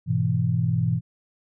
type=chord; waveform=sine; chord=E major; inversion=first; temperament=just; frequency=103.01 / 123.61 / 164.81 Hz; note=G#2 / B2 / E3; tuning=-14 / +2 / 0 cents; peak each=-26 / -23 / -24 dBFS; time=0.06-1.01 s; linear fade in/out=50 ms; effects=none